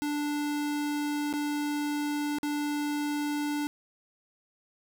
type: tone with dropouts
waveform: square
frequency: 293.7 Hz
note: D4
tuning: in tune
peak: -29 dBFS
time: 0.02-3.67 s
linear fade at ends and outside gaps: 0 ms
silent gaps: 1.328-1.337 / 2.385-2.431 s
effects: none